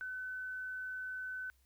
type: tone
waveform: sine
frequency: 1512 Hz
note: F#6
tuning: 37 cents sharp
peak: -39 dBFS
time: 0.01-1.5 s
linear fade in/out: 0 ms
effects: added 64 Hz sine -68 dBFS peak until 1.65 s + white hiss -75 dBFS RMS until 1.65 s